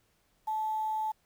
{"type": "tone with quantisation", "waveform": "sine", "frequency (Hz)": 869, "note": "A5", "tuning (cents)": -22, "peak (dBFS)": -29, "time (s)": [0.47, 1.12], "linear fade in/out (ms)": 10, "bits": 9, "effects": ["pink hiss -71 dBFS RMS until 1.25 s"]}